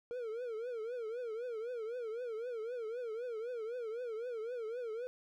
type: tone with vibrato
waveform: triangle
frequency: 466.2 Hz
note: A#4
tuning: in tune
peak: -36 dBFS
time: 0.11-5.07 s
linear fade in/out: 0 ms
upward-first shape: triangle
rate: 3.9 Hz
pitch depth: 160 cents each way
effects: none